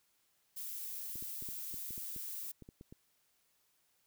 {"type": "noise", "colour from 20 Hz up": "violet", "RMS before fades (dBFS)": -43, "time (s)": [0.56, 2.52], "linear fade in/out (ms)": 10}
{"type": "clicks", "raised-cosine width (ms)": 3, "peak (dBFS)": -38, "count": 12, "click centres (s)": [1.157, 1.225, 1.424, 1.488, 1.742, 1.907, 1.979, 2.163, 2.623, 2.689, 2.811, 2.925]}
{"effects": ["white hiss -75 dBFS RMS until 4.06 s"]}